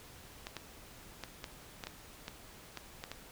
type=clicks; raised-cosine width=0.2 ms; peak=-23 dBFS; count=10; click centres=0.469 / 0.567 / 1.237 / 1.442 / 1.838 / 1.87 / 2.281 / 2.773 / 3.039 / 3.116 s; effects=pink hiss -54 dBFS RMS until 3.31 s